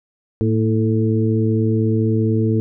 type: harmonic tone with a mistuned harmonic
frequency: 110 Hz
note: A2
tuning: in tune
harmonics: 1 / 2 / 3 / 4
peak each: -17 / -20 / -22 / -23 dBFS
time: 0.41-2.6 s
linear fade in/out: 0 ms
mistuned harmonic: 2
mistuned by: +44 cents
effects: none